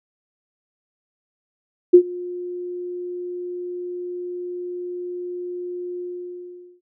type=tone with ADSR envelope; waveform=sine; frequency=356.1 Hz; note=F4; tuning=34 cents sharp; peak=-3 dBFS; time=1.93-6.81 s; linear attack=14 ms; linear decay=77 ms; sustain=-24 dB; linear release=810 ms; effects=none